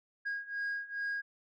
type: beating tone pair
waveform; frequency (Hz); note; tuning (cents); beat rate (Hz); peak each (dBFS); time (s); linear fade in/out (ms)
sine; 1635 / 1637.4; G#6 / G#6; -28 / -25; 2.4; -37 / -35; 0.25-1.22; 20
effects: tanh soft clip ceiling -31 dBFS